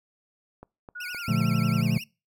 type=click train; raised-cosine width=1 ms; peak=-29 dBFS; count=4; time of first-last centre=0.63-1.405 s; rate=3.87 Hz
type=tone with pitch glide; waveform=sine; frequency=1456 to 1350.7 Hz; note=F#6 to E6; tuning=-28 to +42 cents; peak=-35 dBFS; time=0.95-1.82 s; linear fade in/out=10 ms; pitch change=-130 cents; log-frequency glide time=1.14-1.31 s
type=tone with vibrato; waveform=30% pulse; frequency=2489 Hz; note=D#7; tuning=in tune; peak=-33 dBFS; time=1-2.04 s; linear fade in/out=5 ms; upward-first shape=triangle; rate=11 Hz; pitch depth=270 cents each way
type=chord; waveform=triangle; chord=Bb major seventh; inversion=none; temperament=just; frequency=116.54 / 145.68 / 174.81 / 218.5 Hz; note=Bb2 / D3 / F3 / A3; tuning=0 / -14 / +2 / -12 cents; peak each=-25 dBFS; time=1.28-1.98 s; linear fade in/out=5 ms
effects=noise-tail reverb RT60 0.3 s tail -25 dB re dry